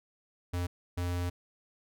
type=tone bursts at uneven times; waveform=square; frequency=88.3 Hz; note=F2; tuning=20 cents sharp; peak=-31 dBFS; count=2; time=0.53-0.67 / 0.97-1.3 s; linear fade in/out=10 ms; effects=none